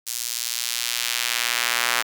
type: tone with high-pass filter sweep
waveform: square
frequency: 59.6 Hz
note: A#1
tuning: 39 cents sharp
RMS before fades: -25 dBFS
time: 0.06-2.03 s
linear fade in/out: 20 ms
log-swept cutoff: 6400 to 1400 Hz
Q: 0.93
effects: none